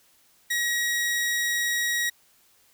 sawtooth tone, 1902 Hz, A#6, 34 cents sharp, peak -20 dBFS, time 0.5-2.1 s, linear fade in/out 10 ms, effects white hiss -61 dBFS RMS until 2.73 s

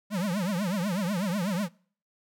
square tone with vibrato, 190 Hz, F#3, 46 cents sharp, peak -27 dBFS, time 0.1-1.69 s, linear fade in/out 50 ms, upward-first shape triangle, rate 8.1 Hz, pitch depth 250 cents each way, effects noise-tail reverb RT60 0.5 s tail -25 dB re dry

